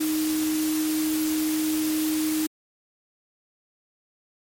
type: tone in noise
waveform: sine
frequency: 311.1 Hz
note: D#4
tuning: in tune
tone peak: -22 dBFS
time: 0-2.47 s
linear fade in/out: 10 ms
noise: white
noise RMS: -32 dBFS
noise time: 0-2.47 s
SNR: +7 dB
effects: MP3 64 kbps